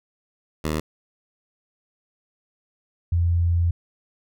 10% pulse / sine tone pair in turn, 77.5 / 85.64 Hz, D#2 / F2, -6 / -33 cents, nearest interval major second, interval 173 cents, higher second, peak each -15 / -17 dBFS, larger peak first, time 0.64-0.8 / 3.12-3.71 s, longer second, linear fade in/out 5 ms, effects none

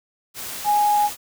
sine tone in noise, 830.6 Hz, G#5, in tune, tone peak -15 dBFS, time 0.64-1.1 s, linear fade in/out 50 ms, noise white, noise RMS -32 dBFS, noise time 0.34-1.17 s, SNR +14 dB, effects none

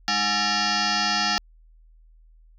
sine tone with frequency modulation, 1757 Hz, A6, 3 cents flat, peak -20 dBFS, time 0.08-1.38 s, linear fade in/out 0 ms, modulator 517 Hz, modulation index 7.2, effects added 40 Hz sine -50 dBFS peak until 2.58 s

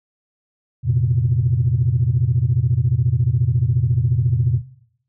sine chord, F suspended fourth, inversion none, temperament equal with one note detuned, 88.27 / 116.54 / 130.81 Hz, F2 / Bb2 / C3, +19 / 0 / 0 cents, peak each -22 / -18 / -17 dBFS, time 0.83-4.62 s, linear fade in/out 50 ms, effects noise-tail reverb RT60 0.7 s tail -17 dB re dry + tanh soft clip ceiling -7 dBFS

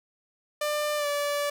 sawtooth tone with pitch glide, 596 to 578.7 Hz, D5 to D5, +25 to -26 cents, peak -22 dBFS, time 0.61-1.5 s, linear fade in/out 5 ms, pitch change -51 cents, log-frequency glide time 0.97-1.07 s, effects none

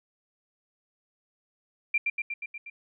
sine tone with echo, 2372 Hz, D7, 17 cents sharp, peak -21 dBFS, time 1.94-1.98 s, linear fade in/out 5 ms, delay 120 ms, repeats 6, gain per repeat -3 dB, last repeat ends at 2.7 s, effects none

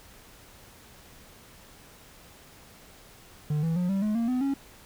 triangle tone with pitch steps, 150.1 / 163.69 / 178.5 / 194.66 / 212.3 / 231.5 / 252.4 / 275.3 Hz, D3 / E3 / F3 / G3 / G#3 / A#3 / B3 / C#4, +38 / -12 / +38 / -12 / +38 / -12 / +38 / -12 cents, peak -22 dBFS, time 3.5-4.54 s, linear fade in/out 5 ms, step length 130 ms, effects pink hiss -52 dBFS RMS until 4.85 s

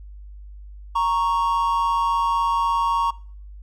triangle tone pair together, 932.3 / 1108.7 Hz, A#5 / C#6, 0 / 0 cents, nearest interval minor third, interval 300 cents, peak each -19 dBFS, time 0.95-3.11 s, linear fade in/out 10 ms, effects noise-tail reverb RT60 0.5 s tail -23 dB re dry + added 50 Hz sine -37 dBFS peak until 3.62 s

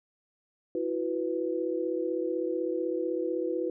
sine chord, E suspended second, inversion none, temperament equal with one note detuned, 329.6 / 365.5 / 493.9 Hz, E4 / F#4 / B4, 0 / -21 / 0 cents, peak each -32 dBFS, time 0.75-3.7 s, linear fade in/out 2 ms, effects none

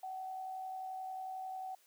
sine tone with amplitude modulation, 755 Hz, F#5, 35 cents sharp, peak -38 dBFS, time 0.03-1.75 s, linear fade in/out 5 ms, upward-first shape sine, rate 71.2 Hz, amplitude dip 35%, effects white hiss -68 dBFS RMS until 1.86 s + high-pass 400 Hz 12 dB/octave

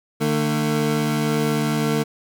25% pulse tone pair together, 150.45 / 224.8 Hz, D3 / A3, +42 / +37 cents, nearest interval perfect fifth, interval 695 cents, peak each -18 dBFS, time 0.2-2.04 s, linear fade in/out 20 ms, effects none

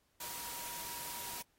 sine tone in noise, 954 Hz, A#5, 40 cents sharp, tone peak -50 dBFS, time 0.2-1.42 s, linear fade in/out 5 ms, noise white, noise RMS -44 dBFS, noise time 0.2-1.42 s, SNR -9 dB, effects pink hiss -75 dBFS RMS until 1.58 s + AAC 48 kbps

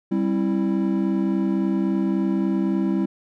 triangle chord, C major, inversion second, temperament equal with one note detuned, 196 / 266 / 329.6 Hz, G3 / C4 / E4, 0 / +29 / 0 cents, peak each -20 / -24 / -22 dBFS, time 0.11-3.06 s, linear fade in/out 10 ms, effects none

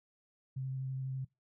sine tone with vibrato, 132.1 Hz, C3, 17 cents sharp, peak -35 dBFS, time 0.56-1.25 s, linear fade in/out 10 ms, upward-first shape square, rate 12 Hz, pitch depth 10 cents each way, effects noise-tail reverb RT60 0.2 s tail -22 dB re dry

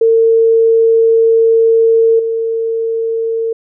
sine tone with level steps, 453.5 Hz, A#4, 48 cents flat, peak -6 / -13 dBFS, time 0.01-3.53 s, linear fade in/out 5 ms, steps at 2.19 s, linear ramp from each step 5 ms, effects none

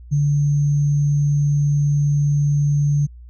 sine tone with sample-and-hold, 145.1 Hz, D3, 21 cents flat, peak -14 dBFS, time 0.11-3.07 s, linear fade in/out 20 ms, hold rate 6300 Hz, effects added 60 Hz sine -37 dBFS peak until 3.29 s + resampled to 22050 Hz

